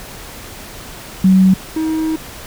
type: tone pair in turn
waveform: sine / triangle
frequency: 188.6 / 317.2 Hz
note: F#3 / D#4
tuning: +33 / +33 cents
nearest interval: major sixth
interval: 900 cents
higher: second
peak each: -6 / -13 dBFS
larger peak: first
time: 1.24-1.54 / 1.76-2.16 s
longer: second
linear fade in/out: 5 ms
effects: pink hiss -33 dBFS RMS until 2.46 s